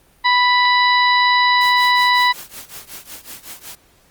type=harmonic tone; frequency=987.8 Hz; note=B5; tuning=in tune; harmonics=1 / 2 / 3 / 4 / 5; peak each=-14 / -16 / -29 / -19 / -30 dBFS; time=0.24-2.33 s; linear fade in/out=20 ms
type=noise with tremolo; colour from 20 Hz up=white; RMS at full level=-32 dBFS; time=1.61-3.75 s; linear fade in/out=0 ms; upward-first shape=triangle; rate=5.4 Hz; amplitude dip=95%
effects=pink hiss -54 dBFS RMS until 4.1 s + Opus 32 kbps